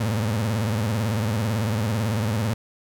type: tone with vibrato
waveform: 30% pulse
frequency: 108.8 Hz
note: A2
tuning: 19 cents flat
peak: -19 dBFS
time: 0-2.54 s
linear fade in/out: 5 ms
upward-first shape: sine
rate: 18 Hz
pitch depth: 160 cents each way
effects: none